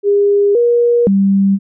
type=tone with pitch steps; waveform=sine; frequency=405.3 / 476.5 / 196.2 Hz; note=G#4 / A#4 / G3; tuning=-42 / +38 / +2 cents; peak=-8 dBFS; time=0.03-1.59 s; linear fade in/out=50 ms; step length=520 ms; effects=none